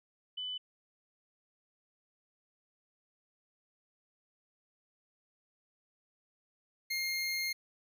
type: tone pair in turn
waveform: sine / 25% pulse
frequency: 3000 / 2128 Hz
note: F#7 / C7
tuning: +23 / +29 cents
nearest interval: tritone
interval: 594 cents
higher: first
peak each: -36 / -29 dBFS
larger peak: second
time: 0.37-0.58 / 6.9-7.53 s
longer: second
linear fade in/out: 10 ms
effects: none